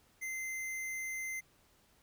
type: tone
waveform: square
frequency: 2074 Hz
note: C7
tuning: 16 cents flat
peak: -38 dBFS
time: 0.21-1.41 s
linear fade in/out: 20 ms
effects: pink hiss -68 dBFS RMS until 2.02 s